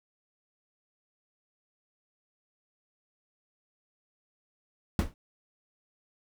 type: noise with exponential decay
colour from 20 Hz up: brown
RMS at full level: -20 dBFS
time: 4.99-5.14 s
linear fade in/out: 1 ms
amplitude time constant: 32 ms
effects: none